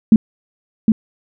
sine tone with echo, 220 Hz, A3, in tune, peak -3 dBFS, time 0.12-0.16 s, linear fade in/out 2 ms, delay 760 ms, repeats 1, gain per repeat -4 dB, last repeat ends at 0.92 s, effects none

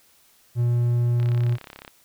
triangle tone, 120 Hz, B2, 49 cents flat, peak -16 dBFS, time 0.55-1.58 s, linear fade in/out 50 ms
click train, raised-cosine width 0.3 ms, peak -23 dBFS, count 24, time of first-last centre 1.2-1.878 s, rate 33.9 Hz
effects white hiss -58 dBFS RMS until 2.04 s

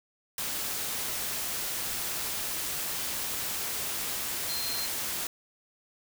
sine tone in noise, 4173 Hz, C8, 5 cents flat, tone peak -34 dBFS, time 4.49-4.86 s, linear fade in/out 2 ms, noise white, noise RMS -33 dBFS, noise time 0.38-5.27 s, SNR -4 dB, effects none

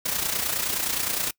white noise with amplitude modulation, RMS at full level -24 dBFS, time 0.05-1.31 s, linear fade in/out 10 ms, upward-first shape sine, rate 29.6 Hz, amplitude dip 60%, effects noise-tail reverb RT60 0.1 s tail -23 dB re dry

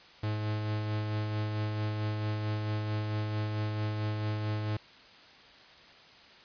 45% pulse tone with tremolo, 106.6 Hz, G#2, 46 cents sharp, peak -29 dBFS, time 0.23-4.77 s, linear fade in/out 5 ms, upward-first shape sine, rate 4.5 Hz, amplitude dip 30%, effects white hiss -54 dBFS RMS until 6.44 s + resampled to 11025 Hz

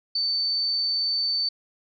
sine tone, 4541 Hz, C#8, 41 cents sharp, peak -22 dBFS, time 0.15-1.49 s, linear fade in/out 5 ms, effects none

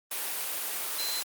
sine tone in noise, 4080 Hz, C8, 44 cents flat, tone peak -33 dBFS, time 0.98-1.21 s, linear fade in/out 5 ms, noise white, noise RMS -33 dBFS, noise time 0.11-1.23 s, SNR -3 dB, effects high-pass 400 Hz 12 dB/octave + Opus 32 kbps

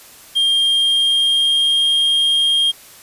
triangle tone with pitch glide, 3206 to 3225 Hz, G7 to G7, +38 to +48 cents, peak -11 dBFS, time 0.35-2.72 s, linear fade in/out 20 ms, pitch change +10 cents, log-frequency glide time 0.46-1.82 s, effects white hiss -42 dBFS RMS until 3.02 s + resampled to 32000 Hz

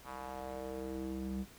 square tone with band-pass filter sweep, 65.41 Hz, C2, in tune, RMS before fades -41 dBFS, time 0.04-1.46 s, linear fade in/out 50 ms, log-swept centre 1100 to 200 Hz, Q 2.4, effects pink hiss -57 dBFS RMS until 1.58 s

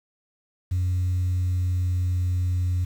sine tone with pitch glide, 91 to 90.06 Hz, F#2 to F#2, -28 to -46 cents, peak -19 dBFS, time 0.71-2.85 s, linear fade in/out 10 ms, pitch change -18 cents, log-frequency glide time 1.18-2.53 s, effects tanh soft clip ceiling -19 dBFS + 8-bit

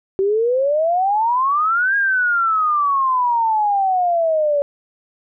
sine exponential two-way sweep, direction up then down, 378.4 to 1639 to 566 Hz, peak -14 dBFS, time 0.19-4.62 s, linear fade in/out 0 ms, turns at 1.96 s, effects none

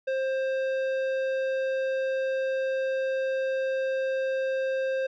sine tone with tanh clipping, 529 Hz, C5, 19 cents sharp, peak -27 dBFS, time 0.07-5.07 s, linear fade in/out 10 ms, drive 12 dB, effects none

